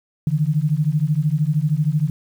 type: beating tone pair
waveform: sine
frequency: 145.3 / 158.3 Hz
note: D3 / D#3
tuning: -18 / +30 cents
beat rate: 13 Hz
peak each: -19 dBFS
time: 0.27-2.1 s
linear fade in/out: 2 ms
effects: 8-bit